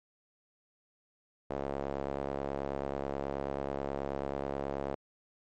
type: tone with band-pass filter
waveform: sawtooth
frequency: 69.3 Hz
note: C#2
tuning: in tune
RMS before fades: -36 dBFS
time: 1.5-4.95 s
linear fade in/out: 5 ms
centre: 570 Hz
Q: 1.6
effects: MP3 48 kbps